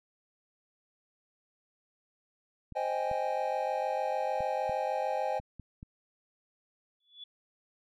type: clicks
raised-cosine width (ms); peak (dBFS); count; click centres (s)
5; -32; 7; 2.723 / 3.114 / 4.406 / 4.695 / 5.399 / 5.597 / 5.829
type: chord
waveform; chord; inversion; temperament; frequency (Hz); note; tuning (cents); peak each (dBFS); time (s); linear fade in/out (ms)
triangle; Ab major seventh; first; equal; 523.3 / 622.3 / 784 / 830.6; C5 / Eb5 / G5 / Ab5; 0 / 0 / 0 / 0; -33; 2.75-5.4; 20
type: tone with exponential growth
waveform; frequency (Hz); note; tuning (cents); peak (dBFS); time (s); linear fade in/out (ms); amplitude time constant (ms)
sine; 3433; A7; -43; -40; 7-7.24; 5; 51
effects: none